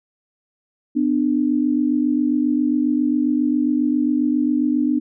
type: tone pair together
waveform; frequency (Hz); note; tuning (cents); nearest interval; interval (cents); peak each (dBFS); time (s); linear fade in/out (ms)
sine; 250.6 / 298; B3 / D4; +25 / +25; minor third; 300; -19 / -18; 0.95-5; 20
effects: none